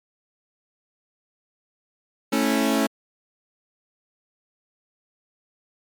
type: chord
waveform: sawtooth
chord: A major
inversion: none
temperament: equal with one note detuned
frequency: 220 / 275.1 / 329.6 Hz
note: A3 / C#4 / E4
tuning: 0 / -13 / 0 cents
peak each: -19 / -18 / -23 dBFS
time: 2.32-2.87 s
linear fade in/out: 10 ms
effects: MP3 96 kbps